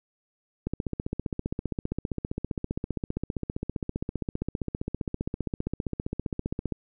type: click train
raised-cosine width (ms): 3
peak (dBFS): -16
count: 93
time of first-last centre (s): 0.67-6.723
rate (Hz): 15.2
effects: none